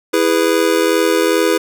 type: chord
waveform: square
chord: E major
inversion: none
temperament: just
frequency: 329.6 / 412 / 494.4 Hz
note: E4 / G#4 / B4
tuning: 0 / -14 / +2 cents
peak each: -17 dBFS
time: 0.13-1.58 s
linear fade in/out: 10 ms
effects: none